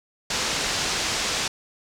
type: low-pass noise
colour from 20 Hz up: white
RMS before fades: -26 dBFS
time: 0.3-1.48 s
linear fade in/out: 5 ms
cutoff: 6700 Hz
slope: 24 dB/octave
effects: none